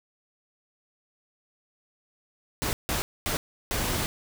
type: noise bursts at uneven times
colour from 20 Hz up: pink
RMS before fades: -28 dBFS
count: 4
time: 2.62-2.73 / 2.89-3.02 / 3.26-3.37 / 3.71-4.06 s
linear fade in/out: 0 ms
effects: none